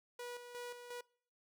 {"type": "tone with tremolo", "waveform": "sawtooth", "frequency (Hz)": 486, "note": "B4", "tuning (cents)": -28, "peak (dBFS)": -40, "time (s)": [0.19, 1.01], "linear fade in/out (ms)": 5, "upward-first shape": "square", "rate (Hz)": 2.8, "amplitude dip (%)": 55, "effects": ["noise-tail reverb RT60 0.5 s tail -24 dB re dry"]}